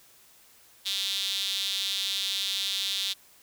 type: tone with high-pass filter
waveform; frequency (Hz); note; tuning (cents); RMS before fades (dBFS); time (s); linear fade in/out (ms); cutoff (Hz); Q
sawtooth; 196; G3; 0; -30; 0.85-3.14; 20; 3600; 5.3
effects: white hiss -57 dBFS RMS until 3.42 s